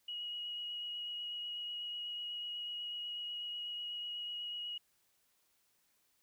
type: tone with vibrato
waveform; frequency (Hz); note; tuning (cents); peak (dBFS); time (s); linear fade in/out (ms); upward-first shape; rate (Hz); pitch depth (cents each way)
sine; 2900; F#7; -35; -39; 0.08-4.78; 5; sine; 8.1; 9
effects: white hiss -75 dBFS RMS until 6.22 s